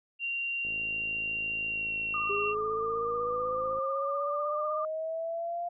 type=tone with pitch glide; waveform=sine; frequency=2765 to 2733 Hz; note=F7 to F7; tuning=-18 to -38 cents; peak=-30 dBFS; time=0.19-2.55 s; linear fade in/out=50 ms; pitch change=-20 cents; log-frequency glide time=1.67-1.94 s
type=click train; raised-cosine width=2 ms; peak=-36 dBFS; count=171; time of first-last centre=0.65-3.787 s; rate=54.2 Hz
type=tone with vibrato; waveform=sine; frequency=1200 Hz; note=D6; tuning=37 cents sharp; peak=-31 dBFS; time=2.14-4.85 s; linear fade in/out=2 ms; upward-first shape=sine; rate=16 Hz; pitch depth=37 cents each way
type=linear sweep; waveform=sine; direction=up; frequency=401.3 to 698.5 Hz; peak=-31 dBFS; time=2.29-5.69 s; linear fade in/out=10 ms
effects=none